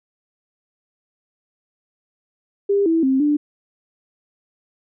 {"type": "tone with pitch steps", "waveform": "sine", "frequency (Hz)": [401, 327.5, 265.1, 295], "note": ["G4", "E4", "C4", "D4"], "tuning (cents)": [39, -11, 23, 8], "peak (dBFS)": -14, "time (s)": [2.69, 3.37], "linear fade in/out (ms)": 10, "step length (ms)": 170, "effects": []}